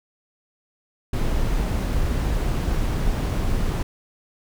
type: noise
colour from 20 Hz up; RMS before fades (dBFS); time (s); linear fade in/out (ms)
brown; -22; 1.13-3.83; 5
effects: none